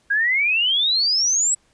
sine exponential sweep, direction up, 1600 to 7970 Hz, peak -16 dBFS, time 0.1-1.55 s, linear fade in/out 10 ms, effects pink hiss -61 dBFS RMS until 1.73 s + resampled to 22050 Hz

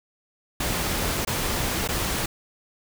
pink noise with dropouts, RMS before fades -26 dBFS, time 0.6-2.26 s, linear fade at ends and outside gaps 5 ms, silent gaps 1.25-1.272 / 1.877-1.887 s, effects none

